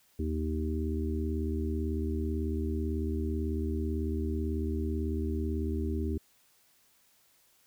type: harmonic tone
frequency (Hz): 78.1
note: D#2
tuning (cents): +7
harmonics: 1 / 3 / 4 / 5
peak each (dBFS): -31 / -36 / -37 / -38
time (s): 0.19-6.18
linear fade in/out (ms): 5
effects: white hiss -66 dBFS RMS until 7.66 s